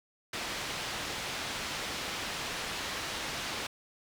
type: low-pass noise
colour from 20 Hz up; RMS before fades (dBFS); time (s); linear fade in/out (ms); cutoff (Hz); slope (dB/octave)
white; -37; 0.33-3.67; 5; 4100; 12
effects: none